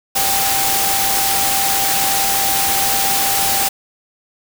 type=tone in noise; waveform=sine; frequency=786 Hz; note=G5; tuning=4 cents sharp; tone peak=-21 dBFS; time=0.15-3.69 s; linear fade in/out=10 ms; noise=white; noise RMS=-17 dBFS; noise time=0.15-3.69 s; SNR=-7 dB; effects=none